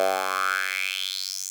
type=tone with high-pass filter sweep; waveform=10% pulse; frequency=94.7 Hz; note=F#2; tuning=41 cents sharp; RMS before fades=-27 dBFS; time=0-1.5 s; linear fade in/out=0 ms; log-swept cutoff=620 to 6900 Hz; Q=4.9; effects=none